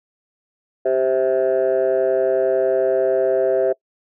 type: chord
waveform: sine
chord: C major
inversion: second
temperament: just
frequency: 392.4 / 523.3 / 654.1 Hz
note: G4 / C5 / E5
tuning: +2 / 0 / -14 cents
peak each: -18 dBFS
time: 0.85-3.73 s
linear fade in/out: 10 ms
effects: noise-tail reverb RT60 0.1 s tail -24 dB re dry + tanh soft clip ceiling -10 dBFS